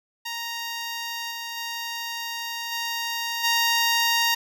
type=tone with level steps; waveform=10% pulse; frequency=932.3 Hz; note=A#5; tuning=in tune; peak=-21 / -23 / -21 / -18 / -11 dBFS; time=0.25-4.35 s; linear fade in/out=10 ms; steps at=1.3 / 1.56 / 2.71 / 3.43 s; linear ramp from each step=20 ms; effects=none